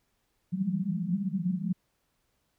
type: band-pass noise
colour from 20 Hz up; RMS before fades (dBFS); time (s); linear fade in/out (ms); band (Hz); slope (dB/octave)
pink; -30; 0.52-1.73; 10; 170 to 200; 96
effects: pink hiss -75 dBFS RMS until 2.58 s